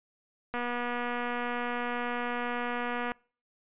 click train, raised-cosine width 0.5 ms, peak -19 dBFS, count 625, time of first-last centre 0.54-3.119 s, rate 242 Hz, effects noise-tail reverb RT60 0.4 s tail -25 dB re dry + resampled to 8000 Hz

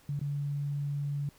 sine tone with dropouts, 143.3 Hz, D3, 42 cents flat, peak -30 dBFS, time 0.09-1.29 s, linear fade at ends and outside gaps 2 ms, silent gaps 0.193-0.213 s, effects pink hiss -61 dBFS RMS until 1.38 s

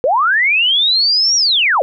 sine linear two-way sweep, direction up then down, 466.2 to 5750 to 466.2 Hz, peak -10 dBFS, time 0.04-1.82 s, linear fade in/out 0 ms, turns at 1.36 s, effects none

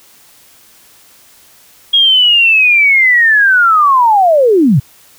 sine linear sweep, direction down, 3295 to 110 Hz, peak -5 dBFS, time 1.93-4.8 s, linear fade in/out 10 ms, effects white hiss -44 dBFS RMS until 5.18 s

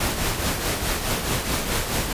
pink noise with tremolo, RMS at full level -22 dBFS, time 0-2.13 s, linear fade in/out 5 ms, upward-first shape triangle, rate 4.7 Hz, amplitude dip 55%, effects resampled to 32000 Hz

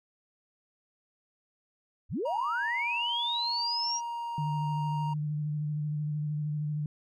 sine linear sweep, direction up, 38.89 to 5800 Hz, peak -29 dBFS, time 2.09-4.01 s, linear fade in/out 50 ms
triangle tone with pitch glide, 947 to 935.6 Hz, A#5 to A#5, +27 to +6 cents, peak -31 dBFS, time 2.25-5.14 s, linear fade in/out 10 ms, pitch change -21 cents, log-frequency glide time 3.28-4.61 s
sine tone with vibrato, 150 Hz, D3, 37 cents sharp, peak -29 dBFS, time 4.38-6.86 s, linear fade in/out 2 ms, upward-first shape square, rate 13 Hz, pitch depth 19 cents each way
effects none

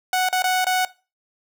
sawtooth tone with dropouts, 740 Hz, F#5, in tune, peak -14 dBFS, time 0.13-0.85 s, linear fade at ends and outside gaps 2 ms, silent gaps 0.288-0.327 / 0.422-0.441 / 0.645-0.667 s, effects noise-tail reverb RT60 0.3 s tail -19 dB re dry

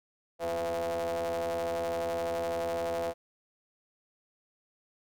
45% pulse ring-modulated tone, 83.3 Hz, E2, 19 cents sharp, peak -27 dBFS, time 0.39-3.14 s, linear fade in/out 50 ms, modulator 589 Hz, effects none

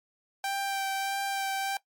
sawtooth tone with vibrato, 784 Hz, G5, in tune, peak -25 dBFS, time 0.44-1.77 s, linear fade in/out 2 ms, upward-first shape sine, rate 1.6 Hz, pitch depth 13 cents each way, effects noise-tail reverb RT60 0.1 s tail -18 dB re dry + MP3 96 kbps

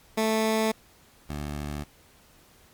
15% pulse tone pair in turn, 220 / 73.42 Hz, A3 / D2, 0 / 0 cents, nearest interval octave + perfect fifth, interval 1900 cents, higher first, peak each -16 / -25 dBFS, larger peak first, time 0.17-0.72 / 1.29-1.84 s, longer neither, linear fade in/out 10 ms, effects pink hiss -57 dBFS RMS until 2.73 s + MP3 96 kbps

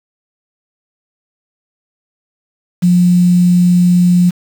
sine tone with quantisation, 177.6 Hz, F3, 29 cents sharp, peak -6 dBFS, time 2.82-4.31 s, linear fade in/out 20 ms, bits 5, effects none

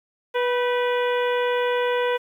harmonic tone with a mistuned harmonic, 489.8 Hz, B4, 14 cents flat, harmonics 1 / 2 / 3 / 4 / 5 / 6 / 7, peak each -21 / -27 / -31 / -33 / -35 / -37 / -38 dBFS, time 0.34-2.18 s, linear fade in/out 20 ms, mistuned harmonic 3, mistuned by +58 cents, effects 9-bit

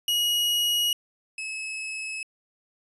40% pulse tone pair in turn, 2900 / 2584 Hz, F#7 / E7, -35 / -35 cents, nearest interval major second, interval 200 cents, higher first, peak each -21 / -30 dBFS, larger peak first, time 0.08-0.93 / 1.38-2.23 s, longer neither, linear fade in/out 2 ms, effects resampled to 32000 Hz

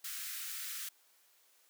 white high-pass noise, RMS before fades -42 dBFS, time 0.04-0.89 s, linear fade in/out 5 ms, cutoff 1300 Hz, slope 48 dB/octave, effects white hiss -68 dBFS RMS until 1.69 s + high-pass 400 Hz 12 dB/octave

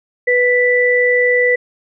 sine tone pair together, 493.3 / 1975.5 Hz, B4 / B6, -2 / 0 cents, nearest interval 2 octaves, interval 2402 cents, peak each -13 dBFS, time 0.27-1.56 s, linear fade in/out 10 ms, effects none

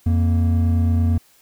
triangle tone pair together, 87.31 / 233.1 Hz, F2 / A#3, 0 / 0 cents, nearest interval octave + perfect fourth, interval 1700 cents, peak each -13 / -21 dBFS, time 0.06-1.18 s, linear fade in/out 5 ms, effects white hiss -55 dBFS RMS until 1.41 s

